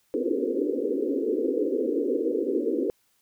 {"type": "band-pass noise", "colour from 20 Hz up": "white", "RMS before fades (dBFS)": -26, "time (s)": [0.14, 2.9], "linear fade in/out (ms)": 0, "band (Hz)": [250, 500], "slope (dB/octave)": 96, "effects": ["white hiss -68 dBFS RMS until 3.21 s"]}